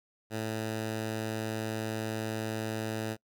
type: tone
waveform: 10% pulse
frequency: 110 Hz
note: A2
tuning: in tune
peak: -24 dBFS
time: 0.3-3.17 s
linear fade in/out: 50 ms
effects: noise-tail reverb RT60 0.1 s tail -25 dB re dry